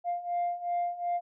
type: beating tone pair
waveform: sine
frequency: 698.5 / 701.2 Hz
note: F5 / F5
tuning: 0 / +7 cents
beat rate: 2.7 Hz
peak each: -32 / -29 dBFS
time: 0.04-1.21 s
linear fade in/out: 50 ms
effects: tanh soft clip ceiling -24 dBFS